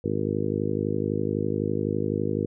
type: harmonic tone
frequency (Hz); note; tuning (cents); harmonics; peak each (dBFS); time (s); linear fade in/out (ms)
51.91; G#1; 0; 2 / 3 / 4 / 5 / 6 / 7 / 8 / 9; -32 / -32 / -32 / -32 / -32 / -32 / -32 / -32; 0.04-2.46; 5
effects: none